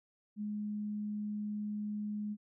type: tone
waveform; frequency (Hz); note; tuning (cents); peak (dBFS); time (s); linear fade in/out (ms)
sine; 209.3; G#3; +14; -35; 0.36-2.37; 50
effects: none